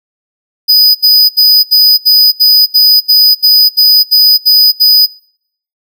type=tone bursts; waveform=square; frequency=4978 Hz; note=D#8; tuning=in tune; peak=-3 dBFS; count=13; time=0.68-5.066 s; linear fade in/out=20 ms; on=270 ms; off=73 ms; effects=noise-tail reverb RT60 0.7 s tail -26 dB re dry